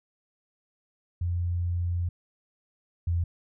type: tone pair in turn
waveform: sine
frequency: 87.31 / 85.56 Hz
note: F2 / F2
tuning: 0 / -35 cents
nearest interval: unison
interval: 35 cents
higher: first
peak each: -25 / -23 dBFS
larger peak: second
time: 1.21-2.09 / 3.07-3.24 s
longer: first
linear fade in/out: 5 ms
effects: none